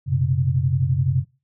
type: chord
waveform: sine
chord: F# suspended fourth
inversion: none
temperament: equal with one note detuned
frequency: 92.5 / 123.47 / 135.11 Hz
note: F#2 / B2 / C#3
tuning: 0 / 0 / -44 cents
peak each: -24 / -23 / -19 dBFS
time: 0.06-1.25 s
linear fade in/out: 50 ms
effects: noise-tail reverb RT60 0.3 s tail -21 dB re dry